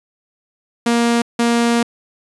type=tone bursts at uneven times; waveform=sawtooth; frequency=235.2 Hz; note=A#3; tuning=16 cents sharp; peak=-9 dBFS; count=2; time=0.86-1.22 / 1.39-1.83 s; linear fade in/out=5 ms; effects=resampled to 24000 Hz